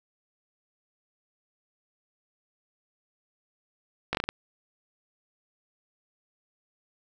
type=slowing click train; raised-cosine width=0.3 ms; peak=-11 dBFS; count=6; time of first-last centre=4.13-4.29 s; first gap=18 ms; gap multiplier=1.29; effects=8-bit